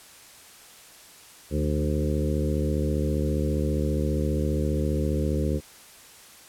harmonic tone with a mistuned harmonic, 74.9 Hz, D2, 35 cents sharp, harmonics 1 / 2 / 3 / 4 / 5 / 6 / 7, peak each -26 / -29 / -31 / -32 / -33 / -34 / -34 dBFS, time 1.5-5.61 s, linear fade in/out 50 ms, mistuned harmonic 3, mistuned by -37 cents, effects white hiss -49 dBFS RMS until 6.48 s + low-pass 12000 Hz 12 dB/octave

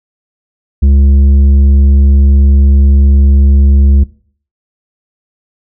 triangle tone with tanh clipping, 69.3 Hz, C#2, in tune, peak -5 dBFS, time 0.82-4.04 s, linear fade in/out 10 ms, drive 12 dB, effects noise-tail reverb RT60 0.5 s tail -19 dB re dry

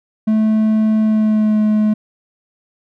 triangle tone with pitch glide, 217.4 to 213.5 Hz, A3 to G#3, -21 to +48 cents, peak -9 dBFS, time 0.27-1.94 s, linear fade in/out 10 ms, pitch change -31 cents, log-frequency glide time 1.01-1.6 s, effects none

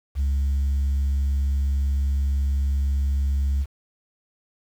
sine tone, 69.1 Hz, C#2, 5 cents flat, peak -17 dBFS, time 0.15-3.66 s, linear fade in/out 50 ms, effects tanh soft clip ceiling -18 dBFS + 8-bit

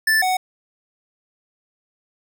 square tone pair in turn, 1760 / 742.8 Hz, A6 / F#5, 0 / +7 cents, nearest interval octave + minor third, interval 1493 cents, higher first, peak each -15 / -18 dBFS, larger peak first, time 0.07-0.22 / 0.22-0.37 s, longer neither, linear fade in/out 5 ms, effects none

